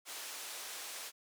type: band-pass noise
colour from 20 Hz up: white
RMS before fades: -45 dBFS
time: 0.05-1.12 s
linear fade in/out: 50 ms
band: 460 to 9700 Hz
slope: 12 dB/octave
effects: none